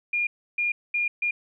sine tone bursts at uneven times, 2418 Hz, D7, 50 cents sharp, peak -22 dBFS, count 4, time 0.13-0.27 / 0.58-0.72 / 0.94-1.08 / 1.22-1.31 s, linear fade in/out 5 ms, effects none

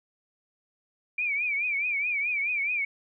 sine tone with vibrato, 2349 Hz, D7, in tune, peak -25 dBFS, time 1.18-2.85 s, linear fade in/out 5 ms, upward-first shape triangle, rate 4.7 Hz, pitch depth 130 cents each way, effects none

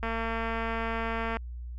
click train, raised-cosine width 0.5 ms, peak -18 dBFS, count 305, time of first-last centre 0.03-1.369 s, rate 227 Hz, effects added 60 Hz sine -36 dBFS peak until 1.78 s

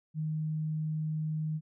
sine tone, 155.56 Hz, D#3, in tune, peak -30 dBFS, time 0.14-1.61 s, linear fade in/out 50 ms, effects none

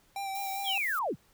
square tone with vibrato, 784 Hz, G5, in tune, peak -34 dBFS, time 0.16-0.78 s, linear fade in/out 2 ms, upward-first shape sine, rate 5 Hz, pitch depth 26 cents each way
violet noise, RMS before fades -42 dBFS, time 0.35-0.99 s, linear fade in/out 0 ms
sine linear sweep, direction down, 3487 to 60.4 Hz, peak -28 dBFS, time 0.64-1.16 s, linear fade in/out 50 ms
effects pink hiss -65 dBFS RMS until 1.33 s

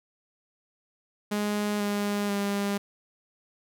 sawtooth tone with pitch steps, 207.7 / 204.5 / 201.3 Hz, G#3 / G#3 / G3, 0 / -26 / +46 cents, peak -22 dBFS, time 1.31-2.78 s, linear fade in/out 10 ms, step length 490 ms, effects none

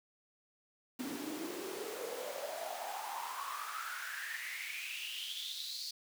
pink noise with high-pass filter sweep, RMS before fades -42 dBFS, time 0.99-5.91 s, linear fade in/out 5 ms, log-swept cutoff 250 to 4600 Hz, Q 7.4, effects none

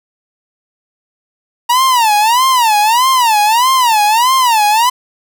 45% pulse tone with vibrato, 936 Hz, A#5, 7 cents sharp, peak -8 dBFS, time 1.69-4.9 s, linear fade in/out 10 ms, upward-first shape sine, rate 1.6 Hz, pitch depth 210 cents each way, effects none

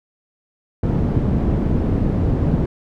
white low-pass noise, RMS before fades -18 dBFS, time 0.83-2.66 s, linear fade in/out 5 ms, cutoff 200 Hz, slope 12 dB/octave, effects none

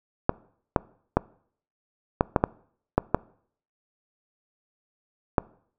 clicks, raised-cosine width 1 ms, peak -4 dBFS, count 9, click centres 0.294 / 0.762 / 1.17 / 2.209 / 2.362 / 2.439 / 2.98 / 3.146 / 5.382 s, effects noise-tail reverb RT60 0.6 s tail -23 dB re dry

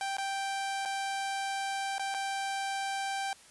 sawtooth tone with dropouts, 784 Hz, G5, in tune, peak -28 dBFS, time 0.01-3.33 s, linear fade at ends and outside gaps 1 ms, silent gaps 0.169-0.183 / 0.852-0.857 / 1.982-1.995 / 2.142-2.146 s, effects white hiss -56 dBFS RMS until 3.5 s + resampled to 24000 Hz

